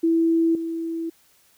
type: tone with level steps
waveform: sine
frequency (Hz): 329.7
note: E4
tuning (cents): 0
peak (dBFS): -16 / -25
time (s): 0.03-1.1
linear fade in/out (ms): 10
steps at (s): 0.55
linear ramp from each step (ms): 2
effects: white hiss -59 dBFS RMS until 1.57 s